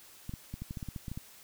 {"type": "clicks", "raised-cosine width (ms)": 5, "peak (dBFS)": -26, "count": 12, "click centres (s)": [0.294, 0.338, 0.54, 0.62, 0.709, 0.772, 0.828, 0.887, 0.962, 1.082, 1.116, 1.175], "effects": ["white hiss -55 dBFS RMS until 1.43 s"]}